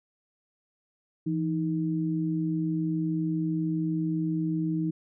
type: tone pair together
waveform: sine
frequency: 166.5 / 314 Hz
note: E3 / D#4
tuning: +18 / +16 cents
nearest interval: major seventh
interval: 1098 cents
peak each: -28 dBFS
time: 1.26-4.91 s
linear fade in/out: 10 ms
effects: none